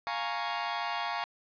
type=chord; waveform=sawtooth; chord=Bb minor seventh; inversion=second; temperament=equal; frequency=698.5 / 830.6 / 932.3 / 1108.7 Hz; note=F5 / Ab5 / Bb5 / Db6; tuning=0 / 0 / 0 / 0 cents; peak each=-33 dBFS; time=0.07-1.24 s; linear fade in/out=0 ms; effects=resampled to 11025 Hz + 9-bit